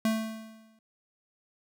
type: tone with exponential decay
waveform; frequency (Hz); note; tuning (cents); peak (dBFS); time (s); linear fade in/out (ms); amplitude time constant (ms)
square; 221; A3; +8; -23; 0.05-0.79; 2; 160
effects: none